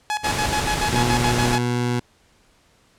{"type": "tone with tremolo", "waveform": "sawtooth", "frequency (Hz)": 845, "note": "G#5", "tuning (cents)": 30, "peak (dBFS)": -17, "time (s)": [0.1, 1.58], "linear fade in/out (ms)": 0, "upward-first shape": "square", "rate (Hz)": 7, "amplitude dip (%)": 80}
{"type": "noise", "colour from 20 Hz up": "pink", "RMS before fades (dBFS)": -24, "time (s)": [0.23, 1.57], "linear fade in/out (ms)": 20}
{"type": "tone with pitch glide", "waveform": "20% pulse", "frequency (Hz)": [120.7, 121.89], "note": ["B2", "B2"], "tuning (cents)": [-39, -22], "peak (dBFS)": -15, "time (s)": [0.92, 2], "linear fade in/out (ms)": 10, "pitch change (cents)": 17, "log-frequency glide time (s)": [1.21, 1.68]}
{"effects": ["pink hiss -58 dBFS RMS until 2.98 s", "low-pass 9000 Hz 12 dB/octave"]}